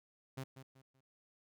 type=tone with echo; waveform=sawtooth; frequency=132.9 Hz; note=C3; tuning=27 cents sharp; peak=-37 dBFS; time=0.37-0.44 s; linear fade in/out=10 ms; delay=190 ms; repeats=3; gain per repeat=-10 dB; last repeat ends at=1.01 s; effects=none